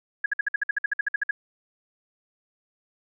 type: tone bursts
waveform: sine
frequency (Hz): 1661.2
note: G#6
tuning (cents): 0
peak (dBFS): -20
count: 15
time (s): 0.24-1.31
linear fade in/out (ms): 5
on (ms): 20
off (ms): 55
effects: none